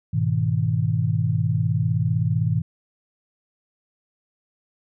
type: chord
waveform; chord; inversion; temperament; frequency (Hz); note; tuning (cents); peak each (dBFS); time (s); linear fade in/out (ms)
sine; G# minor; none; equal with one note detuned; 103.83 / 123.47 / 159.29; G#2 / B2 / D#3; 0 / 0 / +41; -23; 0.13-2.62; 10
effects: none